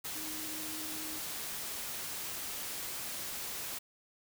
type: tone in noise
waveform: sine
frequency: 311.1 Hz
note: D#4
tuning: in tune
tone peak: -46 dBFS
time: 0.15-1.19 s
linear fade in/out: 10 ms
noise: white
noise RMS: -40 dBFS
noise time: 0.04-3.79 s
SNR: -9 dB
effects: none